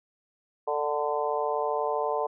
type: harmonic tone with a mistuned harmonic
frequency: 148 Hz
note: D3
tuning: 14 cents sharp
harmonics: 3 / 4 / 5 / 6 / 7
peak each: -30 / -31 / -32 / -33 / -33 dBFS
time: 0.67-2.27 s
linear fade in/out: 10 ms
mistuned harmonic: 7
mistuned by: -21 cents
effects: none